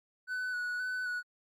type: tone with vibrato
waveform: triangle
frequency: 1485 Hz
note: F#6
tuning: 6 cents sharp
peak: -31 dBFS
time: 0.27-1.23 s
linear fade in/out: 50 ms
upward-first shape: square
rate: 1.9 Hz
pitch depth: 20 cents each way
effects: Opus 48 kbps